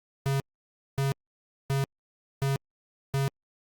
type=tone bursts; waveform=square; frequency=137.1 Hz; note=C#3; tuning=19 cents flat; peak=-25 dBFS; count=5; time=0.26-3.28 s; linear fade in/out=0 ms; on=140 ms; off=580 ms; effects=Opus 48 kbps